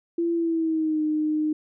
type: tone with pitch glide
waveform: sine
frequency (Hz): 338.3 to 306.7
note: E4 to D#4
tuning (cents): +45 to -25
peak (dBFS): -21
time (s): 0.18-1.53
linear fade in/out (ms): 5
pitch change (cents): -170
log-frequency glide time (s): 0.33-1.02
effects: none